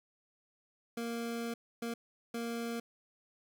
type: tone bursts at uneven times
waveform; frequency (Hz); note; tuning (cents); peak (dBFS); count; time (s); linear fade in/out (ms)
25% pulse; 233.1; A#3; 0; -32; 3; 0.97-1.54 / 1.82-1.94 / 2.34-2.8; 5
effects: none